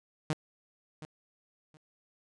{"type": "tone with echo", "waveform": "sawtooth", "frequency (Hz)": 154.4, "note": "D#3", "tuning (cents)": -13, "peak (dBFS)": -24, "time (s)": [0.3, 0.33], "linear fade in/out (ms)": 0, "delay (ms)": 720, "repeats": 2, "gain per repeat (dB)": -14, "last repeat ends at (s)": 1.77, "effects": ["resampled to 22050 Hz"]}